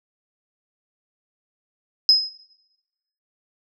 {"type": "tone with exponential decay", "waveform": "sine", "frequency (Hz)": 5090, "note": "D#8", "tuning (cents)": 39, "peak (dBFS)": -7, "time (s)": [2.09, 2.39], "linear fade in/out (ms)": 1, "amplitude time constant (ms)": 65, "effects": ["noise-tail reverb RT60 1.0 s tail -19 dB re dry", "tanh soft clip ceiling -3 dBFS"]}